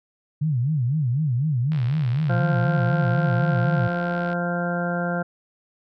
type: tone with vibrato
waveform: sine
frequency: 137.2 Hz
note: C#3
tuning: 17 cents flat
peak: -19 dBFS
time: 0.41-3.88 s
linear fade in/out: 10 ms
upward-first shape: sine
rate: 4 Hz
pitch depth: 260 cents each way
type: click train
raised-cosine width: 0.3 ms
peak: -23 dBFS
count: 191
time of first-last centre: 1.72-4.33 s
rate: 72.8 Hz
type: harmonic tone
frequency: 174.2 Hz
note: F3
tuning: 4 cents flat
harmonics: 1 / 2 / 3 / 4 / 5 / 6 / 8 / 9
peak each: -25 / -35 / -29 / -30 / -40 / -42 / -31 / -34 dBFS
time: 2.29-5.23 s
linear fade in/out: 10 ms
effects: none